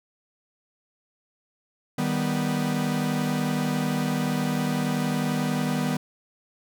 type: chord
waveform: 45% pulse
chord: Eb augmented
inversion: none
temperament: equal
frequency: 155.56 / 196 / 246.9 Hz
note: Eb3 / G3 / B3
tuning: 0 / 0 / 0 cents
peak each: -28 / -29 / -27 dBFS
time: 1.98-5.97 s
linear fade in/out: 5 ms
effects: none